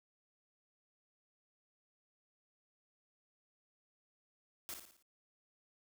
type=noise with echo; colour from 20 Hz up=white; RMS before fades=-44 dBFS; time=4.69-4.74 s; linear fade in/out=0 ms; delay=57 ms; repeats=5; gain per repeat=-6 dB; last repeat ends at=5.025 s; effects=none